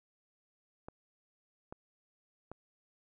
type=clicks; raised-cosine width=1 ms; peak=-30 dBFS; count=3; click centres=0.885 / 1.725 / 2.516 s; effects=none